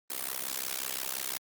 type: noise with amplitude modulation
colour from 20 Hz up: white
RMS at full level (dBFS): -31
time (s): 0.1-1.38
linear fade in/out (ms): 5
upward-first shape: sine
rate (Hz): 65.7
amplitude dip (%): 100
effects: high-pass 200 Hz 12 dB/octave + Opus 32 kbps